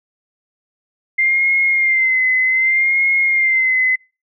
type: tone with vibrato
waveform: sine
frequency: 2093 Hz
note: C7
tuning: in tune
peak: -12 dBFS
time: 1.18-3.96 s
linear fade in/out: 10 ms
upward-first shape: sine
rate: 0.65 Hz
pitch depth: 51 cents each way
effects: noise-tail reverb RT60 0.3 s tail -25 dB re dry